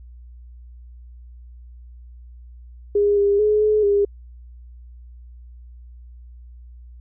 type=tone with pitch steps; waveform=sine; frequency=409.1 / 403.5 / 422.8 / 426.1 / 405 Hz; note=G#4 / G#4 / G#4 / G#4 / G#4; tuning=-26 / -50 / +31 / +44 / -43 cents; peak=-14 dBFS; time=2.95-4.05 s; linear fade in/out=5 ms; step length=220 ms; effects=added 60 Hz sine -39 dBFS peak until 7 s